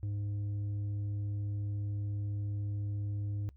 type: tone with tanh clipping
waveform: sine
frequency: 102.2 Hz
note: G#2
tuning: 27 cents flat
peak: -34 dBFS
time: 0.03-3.49 s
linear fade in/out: 0 ms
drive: 5 dB
effects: noise-tail reverb RT60 0.1 s tail -23 dB re dry + added 68 Hz sine -54 dBFS peak until 3.56 s